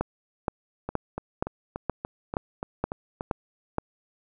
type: two click trains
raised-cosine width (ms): 1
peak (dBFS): -17 / -11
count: 9 / 9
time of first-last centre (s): 0.89-3.209 / 0.01-3.784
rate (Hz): 3.45 / 2.12
effects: none